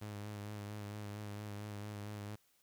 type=tone with vibrato; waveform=sawtooth; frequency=103.83 Hz; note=G#2; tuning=in tune; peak=-39 dBFS; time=0.01-2.36 s; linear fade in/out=10 ms; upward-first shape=sine; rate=4.4 Hz; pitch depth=31 cents each way; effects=white hiss -73 dBFS RMS until 2.62 s